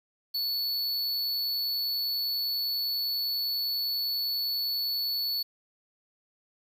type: tone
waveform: square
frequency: 4435 Hz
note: C#8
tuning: in tune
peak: -28 dBFS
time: 0.34-5.43 s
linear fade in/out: 10 ms
effects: 9-bit